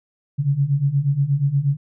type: beating tone pair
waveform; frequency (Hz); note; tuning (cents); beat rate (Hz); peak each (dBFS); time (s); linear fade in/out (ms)
sine; 135.5 / 143.9; C#3 / D3; -39 / -35; 8.4; -21 / -18; 0.38-1.77; 20
effects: none